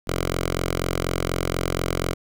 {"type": "tone with notch filter", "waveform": "5% pulse", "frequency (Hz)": 44.13, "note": "F1", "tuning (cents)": 19, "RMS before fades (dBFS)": -25, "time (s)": [0.07, 2.14], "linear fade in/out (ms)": 10, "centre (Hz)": 220, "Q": 1.5, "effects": []}